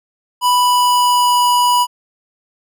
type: tone with pitch glide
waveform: square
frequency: 988 to 979.5 Hz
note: B5 to B5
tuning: 0 to -15 cents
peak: -11 dBFS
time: 0.41-1.87 s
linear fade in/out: 50 ms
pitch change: -15 cents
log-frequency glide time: 0.57-1.45 s
effects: none